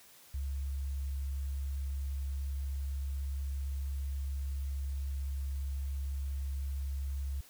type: tone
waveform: sine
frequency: 68.7 Hz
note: C#2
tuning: 15 cents flat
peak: -33 dBFS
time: 0.34-7.41 s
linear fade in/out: 5 ms
effects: white hiss -58 dBFS RMS until 7.49 s